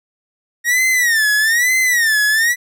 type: tone with vibrato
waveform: 45% pulse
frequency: 1864.7 Hz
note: A#6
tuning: in tune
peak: -12 dBFS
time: 0.64-2.56 s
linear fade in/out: 50 ms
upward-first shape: sine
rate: 1.1 Hz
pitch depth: 170 cents each way
effects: none